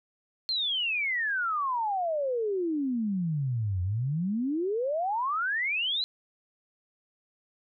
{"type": "exponential two-way sweep", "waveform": "sine", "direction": "down then up", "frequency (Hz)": [4257, 87.5, 4116], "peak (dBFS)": -26, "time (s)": [0.49, 6.04], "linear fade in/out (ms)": 0, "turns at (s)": 3.82, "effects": []}